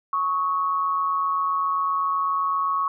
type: tone pair together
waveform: sine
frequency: 1108.7 / 1276.4 Hz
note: C#6 / D#6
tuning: 0 / +44 cents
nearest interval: major second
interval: 244 cents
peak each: -21 / -30 dBFS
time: 0.13-2.88 s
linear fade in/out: 2 ms
effects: none